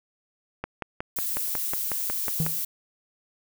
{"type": "click train", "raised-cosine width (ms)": 0.5, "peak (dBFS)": -15, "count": 11, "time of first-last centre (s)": [0.64, 2.465], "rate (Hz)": 5.48}
{"type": "noise", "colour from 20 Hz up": "violet", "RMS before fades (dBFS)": -29, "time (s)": [1.16, 2.65], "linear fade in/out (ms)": 5}
{"type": "tone with exponential decay", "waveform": "triangle", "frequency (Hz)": 159.7, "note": "D#3", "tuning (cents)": 45, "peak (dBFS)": -18, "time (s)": [2.4, 2.61], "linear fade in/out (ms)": 0, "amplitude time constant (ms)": 45}
{"effects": []}